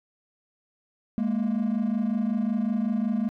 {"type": "tone pair together", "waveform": "triangle", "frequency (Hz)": [207.7, 233.1], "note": ["G#3", "A#3"], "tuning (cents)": [0, 0], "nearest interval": "major second", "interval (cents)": 200, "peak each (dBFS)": -23, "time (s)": [1.18, 3.29], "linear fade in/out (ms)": 0, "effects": ["tanh soft clip ceiling -17 dBFS"]}